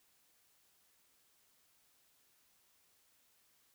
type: silence
effects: white hiss -72 dBFS RMS until 3.74 s